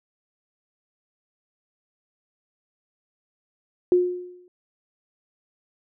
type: tone with exponential decay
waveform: sine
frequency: 358.7 Hz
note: F4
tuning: 46 cents sharp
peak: -12 dBFS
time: 3.92-4.48 s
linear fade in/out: 1 ms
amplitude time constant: 120 ms
effects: none